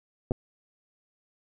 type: clicks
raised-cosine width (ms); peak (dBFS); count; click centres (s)
2; -14; 2; 0.31 / 0.318
effects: none